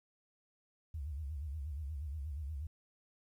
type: tone with vibrato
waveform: sine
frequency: 73.42 Hz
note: D2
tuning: in tune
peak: -38 dBFS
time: 0.94-2.67 s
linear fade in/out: 5 ms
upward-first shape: sine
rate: 8.4 Hz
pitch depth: 170 cents each way
effects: 12-bit